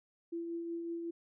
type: tone with tremolo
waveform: sine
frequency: 337.1 Hz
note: E4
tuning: 39 cents sharp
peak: -35 dBFS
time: 0.32-1.11 s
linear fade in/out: 10 ms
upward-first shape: triangle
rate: 5.4 Hz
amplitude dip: 35%
effects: none